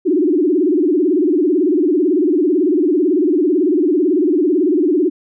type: tone with vibrato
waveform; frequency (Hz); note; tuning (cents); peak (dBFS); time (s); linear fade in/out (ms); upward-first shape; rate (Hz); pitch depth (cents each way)
sine; 329.6; E4; 0; -11; 0.05-5.1; 20; sine; 18; 250
effects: none